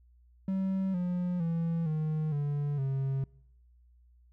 triangle tone with pitch steps, 191.1 / 178.3 / 166.36 / 155.22 / 144.83 / 135.13 Hz, G3 / F3 / E3 / D#3 / D3 / C#3, -44 / +36 / +16 / -4 / -24 / -44 cents, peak -26 dBFS, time 0.48-3.24 s, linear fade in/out 2 ms, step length 460 ms, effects noise-tail reverb RT60 0.9 s tail -26 dB re dry + added 60 Hz sine -58 dBFS peak until 4.32 s

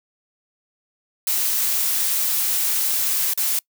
blue noise with dropouts, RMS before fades -21 dBFS, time 1.27-3.59 s, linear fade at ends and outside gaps 2 ms, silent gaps 3.336-3.375 s, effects noise-tail reverb RT60 0.1 s tail -25 dB re dry

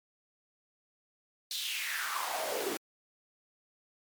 pink noise with high-pass filter sweep, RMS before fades -35 dBFS, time 1.51-2.77 s, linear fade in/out 0 ms, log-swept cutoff 4200 to 310 Hz, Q 4, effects MP3 96 kbps

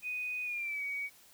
sine tone with pitch glide, 2489 to 2256 Hz, D#7 to C#7, 0 to +30 cents, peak -34 dBFS, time 0.02-1.1 s, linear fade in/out 50 ms, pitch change -170 cents, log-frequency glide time 0.43-0.83 s, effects white hiss -60 dBFS RMS until 1.33 s

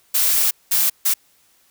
blue noise bursts at uneven times, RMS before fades -17 dBFS, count 3, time 0.14-0.51 / 0.71-0.9 / 1.05-1.14 s, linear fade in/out 10 ms, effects white hiss -58 dBFS RMS until 1.7 s

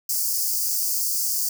white high-pass noise, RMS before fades -24 dBFS, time 0.09-1.49 s, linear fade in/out 5 ms, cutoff 4600 Hz, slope 96 dB/octave, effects none

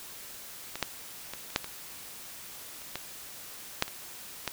clicks, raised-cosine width 0.2 ms, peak -18 / -9 / -20 / -30 / -7 / -20 / -30 / -15 / -6 / -22 / -12 dBFS, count 11, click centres 0.756 / 0.827 / 1.336 / 1.503 / 1.561 / 1.644 / 2.818 / 2.956 / 3.824 / 3.88 / 4.477 s, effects white hiss -45 dBFS RMS until 4.52 s

